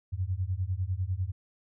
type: beating tone pair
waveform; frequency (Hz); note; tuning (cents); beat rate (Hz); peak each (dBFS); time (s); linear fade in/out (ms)
sine; 88.1 / 98.1; F2 / G2; +16 / +2; 10; -31; 0.12-1.32; 20
effects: none